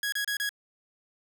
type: tone bursts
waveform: sawtooth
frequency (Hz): 1661.2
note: G#6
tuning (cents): 0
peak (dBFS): -24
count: 4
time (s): 0.03-0.492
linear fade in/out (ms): 2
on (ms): 93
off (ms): 30
effects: none